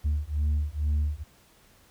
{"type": "beating tone pair", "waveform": "sine", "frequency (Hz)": [73.42, 75.62], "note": ["D2", "D#2"], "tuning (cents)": [0, -49], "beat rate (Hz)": 2.2, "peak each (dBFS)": -25, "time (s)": [0.04, 1.24], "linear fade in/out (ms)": 20, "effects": ["tanh soft clip ceiling -21 dBFS", "pink hiss -59 dBFS RMS until 1.9 s"]}